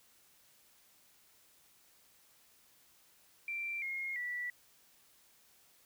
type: tone with pitch steps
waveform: sine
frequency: 2354 / 2146 / 1956.7 Hz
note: D7 / C7 / B6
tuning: +3 / +43 / -17 cents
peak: -36 dBFS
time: 3.48-4.5 s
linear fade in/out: 2 ms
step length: 340 ms
effects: white hiss -66 dBFS RMS until 5.85 s